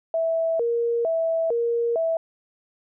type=tone with vibrato; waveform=sine; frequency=554.4 Hz; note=C#5; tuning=in tune; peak=-20 dBFS; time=0.14-2.17 s; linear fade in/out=2 ms; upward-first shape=square; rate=1.1 Hz; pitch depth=290 cents each way; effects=none